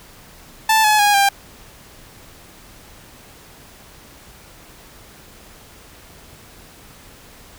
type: tone with pitch steps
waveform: sawtooth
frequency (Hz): 880 / 851 / 823 / 795.9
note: A5 / G#5 / G#5 / G5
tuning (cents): 0 / +42 / -16 / +26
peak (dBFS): -8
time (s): 0.69-1.29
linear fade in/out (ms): 5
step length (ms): 150
effects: pink hiss -44 dBFS RMS until 7.58 s